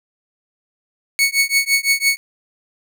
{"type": "tone with tremolo", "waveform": "sawtooth", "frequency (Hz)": 2217, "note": "C#7", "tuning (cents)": 0, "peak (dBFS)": -7, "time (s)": [1.19, 2.17], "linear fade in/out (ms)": 0, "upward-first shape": "triangle", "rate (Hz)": 5.9, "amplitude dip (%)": 100, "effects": []}